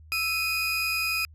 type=tone pair together; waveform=30% pulse; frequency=1318.5 / 2487 Hz; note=E6 / D#7; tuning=0 / -1 cents; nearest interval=major seventh; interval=1099 cents; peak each=-32 / -23 dBFS; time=0.12-1.25 s; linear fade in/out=0 ms; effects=added 78 Hz sine -47 dBFS peak until 1.34 s + resampled to 32000 Hz